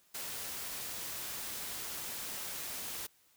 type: noise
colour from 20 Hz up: white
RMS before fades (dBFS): -41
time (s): 0.14-3.07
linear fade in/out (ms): 10
effects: white hiss -68 dBFS RMS until 3.36 s